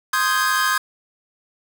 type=chord; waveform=45% pulse; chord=Ab major seventh; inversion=first; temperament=equal; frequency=1046.5 / 1244.5 / 1568 / 1661.2 Hz; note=C6 / Eb6 / G6 / Ab6; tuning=0 / 0 / 0 / 0 cents; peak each=-23 dBFS; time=0.13-0.78 s; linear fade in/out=5 ms; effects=none